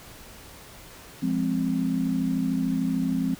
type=chord; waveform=sine; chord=F minor; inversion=none; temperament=equal; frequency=174.61 / 207.7 / 261.6 Hz; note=F3 / Ab3 / C4; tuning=0 / 0 / 0 cents; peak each=-28 / -29 / -25 dBFS; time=1.22-3.35 s; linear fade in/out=10 ms; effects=pink hiss -46 dBFS RMS until 3.39 s